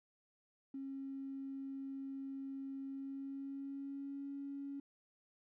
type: tone with pitch glide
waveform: triangle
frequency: 271.5 to 279.3 Hz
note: C#4 to C#4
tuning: -36 to +13 cents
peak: -38 dBFS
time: 0.74-4.8 s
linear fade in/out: 5 ms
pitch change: +49 cents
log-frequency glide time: 2.85-4.3 s
effects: tanh soft clip ceiling -40 dBFS